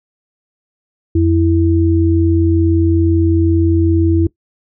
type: tone pair together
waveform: sine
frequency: 87.31 / 329.6 Hz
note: F2 / E4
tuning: 0 / 0 cents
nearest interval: octave + major seventh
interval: 2300 cents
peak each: -12 dBFS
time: 1.15-4.27 s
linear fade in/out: 5 ms
effects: noise-tail reverb RT60 0.1 s tail -19 dB re dry